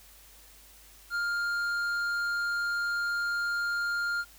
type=tone with tanh clipping; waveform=triangle; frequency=1404 Hz; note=F6; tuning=9 cents sharp; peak=-29 dBFS; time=1.1-4.25 s; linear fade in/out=50 ms; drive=12 dB; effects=added 50 Hz sine -58 dBFS peak until 4.38 s + white hiss -55 dBFS RMS until 4.38 s